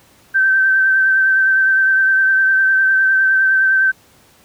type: tone with vibrato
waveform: sine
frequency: 1552 Hz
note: G6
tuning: 18 cents flat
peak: -10 dBFS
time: 0.34-3.92 s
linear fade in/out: 20 ms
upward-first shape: sine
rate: 9.8 Hz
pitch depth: 21 cents each way
effects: pink hiss -50 dBFS RMS until 4.44 s + high-pass 60 Hz 12 dB/octave